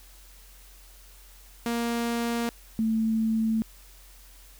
sawtooth / sine tone pair in turn, 234.6 / 222.2 Hz, A#3 / A3, +11 / +17 cents, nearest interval minor second, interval 94 cents, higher first, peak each -22 / -22 dBFS, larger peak neither, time 1.66-2.49 / 2.79-3.62 s, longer neither, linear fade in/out 0 ms, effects added 45 Hz sine -50 dBFS peak until 4.59 s + white hiss -54 dBFS RMS until 4.59 s

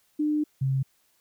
sine tone pair in turn, 300.9 / 134.04 Hz, D4 / C3, +42 / +42 cents, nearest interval octave + major second, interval 1400 cents, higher first, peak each -22 / -22 dBFS, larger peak neither, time 0.19-0.44 / 0.61-0.83 s, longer first, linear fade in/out 10 ms, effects white hiss -67 dBFS RMS until 1.2 s

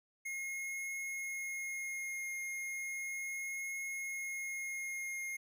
square tone with vibrato, 2149 Hz, C7, 46 cents sharp, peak -39 dBFS, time 0.25-5.37 s, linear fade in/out 10 ms, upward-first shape triangle, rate 0.35 Hz, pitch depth 11 cents each way, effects none

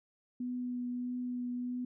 sine tone with vibrato, 246.9 Hz, B3, in tune, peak -34 dBFS, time 0.4-1.85 s, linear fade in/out 5 ms, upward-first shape triangle, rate 1.6 Hz, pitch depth 13 cents each way, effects none

